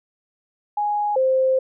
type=tone pair in turn; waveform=sine; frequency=830.6 / 523.2 Hz; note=G#5 / C5; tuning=0 / 0 cents; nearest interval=minor sixth; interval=800 cents; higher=first; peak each=-19 / -15 dBFS; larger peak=second; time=0.77-1.16 / 1.16-1.59 s; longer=second; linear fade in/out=5 ms; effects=none